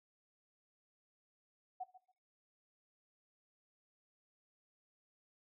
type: tone with echo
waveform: sine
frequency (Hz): 740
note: F#5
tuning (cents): 0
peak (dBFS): -39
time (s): 1.8-1.84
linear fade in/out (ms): 10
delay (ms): 140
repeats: 2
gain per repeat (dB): -15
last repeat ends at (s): 2.12
effects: noise-tail reverb RT60 0.4 s tail -18 dB re dry